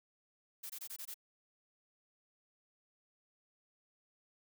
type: noise bursts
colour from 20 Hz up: blue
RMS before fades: -45 dBFS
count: 6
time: 0.63-1.143 s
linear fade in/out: 10 ms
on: 68 ms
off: 21 ms
effects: none